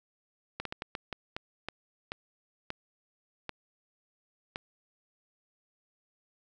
slowing click train, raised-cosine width 0.3 ms, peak -19 dBFS, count 12, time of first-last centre 0.6-4.559 s, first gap 53 ms, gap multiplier 1.35, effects none

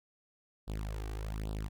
sawtooth tone with flanger, 52.9 Hz, G#1, 33 cents sharp, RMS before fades -38 dBFS, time 0.67-1.69 s, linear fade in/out 20 ms, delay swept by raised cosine 0.23 to 2.63 ms, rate 1.2 Hz, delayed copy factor +0.9, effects none

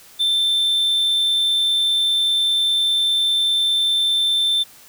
triangle tone, 3555 Hz, A7, 17 cents sharp, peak -14 dBFS, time 0.19-4.64 s, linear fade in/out 20 ms, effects white hiss -46 dBFS RMS until 4.88 s

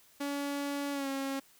sawtooth tone with pitch glide, 283.6 to 272.2 Hz, C#4 to C#4, +40 to -31 cents, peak -29 dBFS, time 0.2-1.4 s, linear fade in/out 10 ms, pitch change -71 cents, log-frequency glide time 0.92-1.08 s, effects white hiss -62 dBFS RMS until 1.59 s

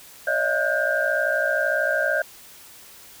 sine tone cluster, 563 / 621 / 674 / 1455 / 1585 Hz, C#5 / D#5 / E5 / F#6 / G6, +27 / -3 / +38 / -29 / +19 cents, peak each -27 / -25 / -31 / -28 / -23 dBFS, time 0.27-2.22 s, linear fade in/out 5 ms, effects white hiss -46 dBFS RMS until 3.2 s

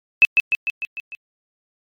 sine tone with echo, 2611 Hz, E7, 17 cents flat, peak -6 dBFS, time 0.22-0.25 s, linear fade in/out 0 ms, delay 150 ms, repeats 6, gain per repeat -4 dB, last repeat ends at 1.15 s, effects MP3 96 kbps

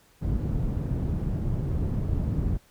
white low-pass noise, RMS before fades -27 dBFS, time 0.21-2.58 s, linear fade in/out 20 ms, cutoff 130 Hz, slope 12 dB/octave, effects pink hiss -60 dBFS RMS until 2.7 s

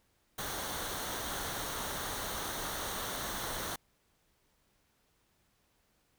pink noise with comb filter, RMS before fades -38 dBFS, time 0.38-3.76 s, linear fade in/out 5 ms, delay 0.4 ms, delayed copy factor -0.55, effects pink hiss -73 dBFS RMS until 6.18 s

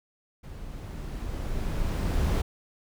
brown noise with level ramp, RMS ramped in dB -41 to -23 dBFS, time 0.43-2.42 s, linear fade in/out 10 ms, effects none

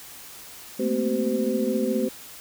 sine tone cluster, 217.3 / 231.7 / 256.5 / 381.8 / 513 Hz, A3 / A#3 / C4 / G4 / C5, -21 / -10 / -34 / -46 / -34 cents, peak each -28 dBFS, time 0.79-2.09 s, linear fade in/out 10 ms, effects white hiss -43 dBFS RMS until 2.4 s

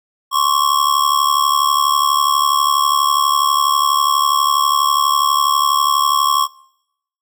square ring-modulated tone, 1096 Hz, C#6, 20 cents flat, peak -10 dBFS, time 0.31-6.48 s, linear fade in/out 50 ms, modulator 36.1 Hz, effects noise-tail reverb RT60 0.8 s tail -23 dB re dry

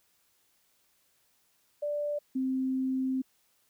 sine tone pair in turn, 587.3 / 261.6 Hz, D5 / C4, 0 / 0 cents, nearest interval octave + major second, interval 1400 cents, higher first, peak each -29 / -27 dBFS, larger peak second, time 1.82-2.19 / 2.35-3.22 s, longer second, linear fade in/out 10 ms, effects white hiss -70 dBFS RMS until 3.69 s

